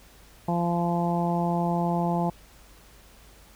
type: harmonic tone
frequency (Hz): 172.2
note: F3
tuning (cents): -24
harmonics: 1 / 2 / 3 / 4 / 5 / 6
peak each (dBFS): -25 / -32 / -35 / -30 / -30 / -39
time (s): 0.48-2.3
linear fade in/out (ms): 5
effects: added 50 Hz sine -54 dBFS peak until 3.55 s + pink hiss -54 dBFS RMS until 3.55 s